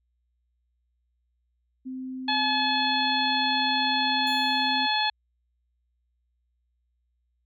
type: tone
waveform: sine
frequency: 259.1 Hz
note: C4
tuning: 17 cents flat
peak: -32 dBFS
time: 1.85-4.87 s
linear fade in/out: 20 ms
type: harmonic tone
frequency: 856 Hz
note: A5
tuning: 48 cents flat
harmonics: 1 / 2 / 3 / 4 / 5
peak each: -26 / -30 / -32 / -28 / -30 dBFS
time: 2.28-5.1 s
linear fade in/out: 5 ms
type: tone with exponential decay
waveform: 10% pulse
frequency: 3520 Hz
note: A7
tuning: in tune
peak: -33 dBFS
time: 4.27-5.1 s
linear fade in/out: 0 ms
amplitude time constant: 180 ms
effects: added 60 Hz sine -70 dBFS peak until 7.45 s